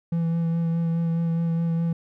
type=tone with vibrato; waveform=triangle; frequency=166.6 Hz; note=E3; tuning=19 cents sharp; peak=-19 dBFS; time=0.12-1.93 s; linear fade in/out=5 ms; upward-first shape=sine; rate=4.8 Hz; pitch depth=16 cents each way; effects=none

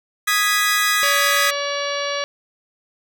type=chord; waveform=sawtooth; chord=G# minor; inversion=second; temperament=equal; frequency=1244.5 / 1661.2 / 1975.5 Hz; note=D#6 / G#6 / B6; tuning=0 / 0 / 0 cents; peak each=-17 dBFS; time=0.27-1.51 s; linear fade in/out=10 ms
type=harmonic tone; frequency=570 Hz; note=C#5; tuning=48 cents sharp; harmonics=1 / 2 / 3 / 4 / 5 / 6 / 7 / 8 / 10; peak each=-25 / -28 / -30 / -31 / -32 / -33 / -33 / -34 / -35 dBFS; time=1.03-2.24 s; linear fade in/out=0 ms
effects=none

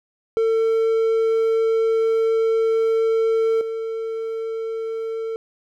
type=tone with level steps; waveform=triangle; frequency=449.3 Hz; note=A4; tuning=36 cents sharp; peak=-14 / -22 dBFS; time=0.37-5.36 s; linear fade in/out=0 ms; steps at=3.61 s; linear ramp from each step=2 ms; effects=none

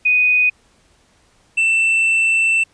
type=tone pair in turn; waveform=sine / triangle; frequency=2489 / 2671 Hz; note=D#7 / E7; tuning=0 / +22 cents; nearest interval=minor second; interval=122 cents; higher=second; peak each=-11 dBFS; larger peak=neither; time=0.05-0.5 / 1.57-2.64 s; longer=second; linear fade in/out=10 ms; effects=pink hiss -56 dBFS RMS until 2.73 s + resampled to 22050 Hz

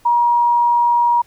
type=tone; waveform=sine; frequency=953 Hz; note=A#5; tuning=38 cents sharp; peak=-11 dBFS; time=0.05-1.22 s; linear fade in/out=10 ms; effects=pink hiss -53 dBFS RMS until 1.26 s

